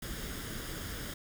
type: noise with comb filter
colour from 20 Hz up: pink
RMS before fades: -40 dBFS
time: 0.02-1.14 s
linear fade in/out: 5 ms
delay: 0.59 ms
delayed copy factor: +0.55
effects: none